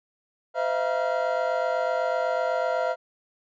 triangle tone cluster, 513 / 637 / 685 / 955 / 1385 Hz, C5 / D#5 / F5 / A#5 / F6, -34 / +41 / -34 / +42 / -15 cents, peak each -27 / -26 / -26 / -32 / -31 dBFS, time 0.54-2.96 s, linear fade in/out 50 ms, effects resampled to 16000 Hz

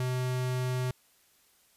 square tone, 127 Hz, B2, 49 cents sharp, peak -29 dBFS, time 0-0.91 s, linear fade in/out 2 ms, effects white hiss -65 dBFS RMS until 1.76 s + resampled to 32000 Hz

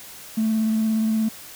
triangle tone with vibrato, 220 Hz, A3, in tune, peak -15 dBFS, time 0.37-1.29 s, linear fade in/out 10 ms, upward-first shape square, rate 17 Hz, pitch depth 13 cents each way, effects tanh soft clip ceiling -15 dBFS + white hiss -41 dBFS RMS until 1.55 s

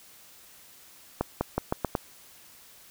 accelerating click train, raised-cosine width 1 ms, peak -11 dBFS, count 6, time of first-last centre 1.21-1.952 s, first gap 200 ms, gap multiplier 0.85, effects white hiss -53 dBFS RMS until 2.9 s

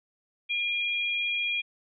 sine tone pair together, 2413 / 3298 Hz, D7 / G#7, +46 / -13 cents, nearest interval perfect fourth, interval 541 cents, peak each -27 / -32 dBFS, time 0.49-1.62 s, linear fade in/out 20 ms, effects none

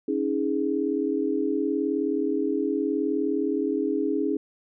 sine chord, C# suspended second, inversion none, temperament equal with one note detuned, 277.2 / 316.4 / 415.3 Hz, C#4 / D#4 / G#4, 0 / +29 / 0 cents, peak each -27 dBFS, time 0.08-4.37 s, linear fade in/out 5 ms, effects none

